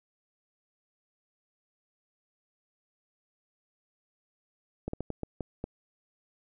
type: slowing click train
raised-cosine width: 2 ms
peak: -20 dBFS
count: 7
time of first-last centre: 4.88-5.641 s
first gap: 54 ms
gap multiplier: 1.34
effects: none